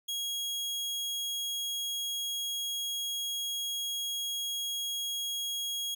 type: tone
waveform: sawtooth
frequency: 3300 Hz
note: G#7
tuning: 12 cents flat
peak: -29 dBFS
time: 0.08-5.95 s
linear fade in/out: 10 ms
effects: none